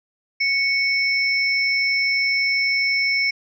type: tone pair together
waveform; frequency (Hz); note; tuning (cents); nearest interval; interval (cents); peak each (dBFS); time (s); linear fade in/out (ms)
sine; 2217 / 5343; C#7 / E8; 0 / +22; octave + minor third; 1522; -18 / -24; 0.4-3.31; 10
effects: none